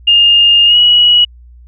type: tone with pitch glide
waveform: sine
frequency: 2826 to 2917 Hz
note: F7 to F#7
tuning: +20 to -25 cents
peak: -4 dBFS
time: 0.07-1.25 s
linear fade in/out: 10 ms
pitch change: +55 cents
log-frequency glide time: 0.66-0.77 s
effects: added 60 Hz sine -35 dBFS peak until 1.67 s